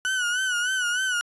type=tone with vibrato; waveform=35% pulse; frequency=1480 Hz; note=F#6; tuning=in tune; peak=-21 dBFS; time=0.05-1.21 s; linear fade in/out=0 ms; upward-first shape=sine; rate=3.3 Hz; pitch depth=73 cents each way; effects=resampled to 24000 Hz